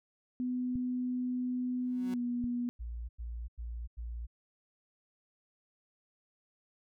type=tone with pitch glide; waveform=sine; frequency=250 to 242.5 Hz; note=B3 to B3; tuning=+21 to -31 cents; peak=-31 dBFS; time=0.4-2.69 s; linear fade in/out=0 ms; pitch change=-52 cents; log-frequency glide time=2.07-2.19 s
type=clicks; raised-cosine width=5 ms; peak=-29 dBFS; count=2; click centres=0.756 / 2.441 s
type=tone with exponential growth; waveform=30% pulse; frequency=185.5 Hz; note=F#3; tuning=5 cents sharp; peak=-37 dBFS; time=1.78-2.14 s; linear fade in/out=2 ms; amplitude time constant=77 ms
type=tone bursts; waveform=sine; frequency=58.27 Hz; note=A#1; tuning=in tune; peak=-37 dBFS; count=4; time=2.79-4.269 s; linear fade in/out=20 ms; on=300 ms; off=93 ms
effects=none